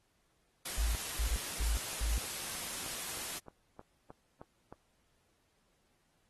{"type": "noise", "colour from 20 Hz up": "white", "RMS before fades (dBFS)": -40, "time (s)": [0.65, 3.39], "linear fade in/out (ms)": 10}
{"type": "tone bursts", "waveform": "sine", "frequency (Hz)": 55, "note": "A1", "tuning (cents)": 0, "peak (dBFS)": -30, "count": 4, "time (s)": [0.78, 2.18], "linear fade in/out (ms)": 0, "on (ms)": 170, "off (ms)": 240}
{"type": "click train", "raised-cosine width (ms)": 1, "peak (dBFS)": -34, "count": 11, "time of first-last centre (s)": [1.62, 4.726], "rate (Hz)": 3.22}
{"effects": ["pink hiss -75 dBFS RMS until 6.29 s", "AAC 32 kbps"]}